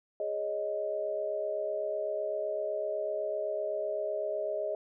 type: chord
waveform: sine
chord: Ab suspended fourth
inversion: none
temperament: equal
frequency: 415.3 / 554.4 / 622.3 Hz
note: Ab4 / Db5 / Eb5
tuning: 0 / 0 / 0 cents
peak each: -37 / -38 / -32 dBFS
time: 0.2-4.75 s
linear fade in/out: 2 ms
effects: none